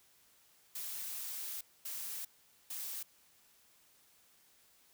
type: noise bursts at uneven times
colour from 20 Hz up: blue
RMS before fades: -42 dBFS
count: 3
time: 0.75-1.61 / 1.85-2.25 / 2.7-3.03 s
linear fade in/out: 5 ms
effects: white hiss -67 dBFS RMS until 4.93 s